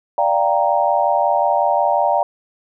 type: chord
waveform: sine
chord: G minor seventh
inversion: second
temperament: equal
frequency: 587.3 / 698.5 / 784 / 932.3 Hz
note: D5 / F5 / G5 / Bb5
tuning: 0 / 0 / 0 / 0 cents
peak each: -19 dBFS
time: 0.18-2.23 s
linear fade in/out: 2 ms
effects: none